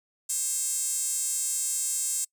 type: tone with high-pass filter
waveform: sawtooth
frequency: 535 Hz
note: C5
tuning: 38 cents sharp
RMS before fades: -29 dBFS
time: 0.29-2.25 s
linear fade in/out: 10 ms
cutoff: 7800 Hz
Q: 4.8
effects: noise-tail reverb RT60 0.1 s tail -26 dB re dry